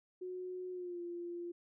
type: tone with pitch glide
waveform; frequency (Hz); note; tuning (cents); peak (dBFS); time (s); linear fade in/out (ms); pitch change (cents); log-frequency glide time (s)
sine; 365.8 to 346.7; F#4 to F4; -20 to -13; -40; 0.21-1.52; 10; -93; 0.71-1.01
effects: none